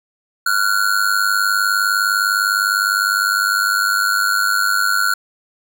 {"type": "ring-modulated tone", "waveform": "square", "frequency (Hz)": 1433, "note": "F6", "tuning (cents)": 44, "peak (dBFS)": -12, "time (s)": [0.46, 5.14], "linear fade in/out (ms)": 5, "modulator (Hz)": 49.9, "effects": []}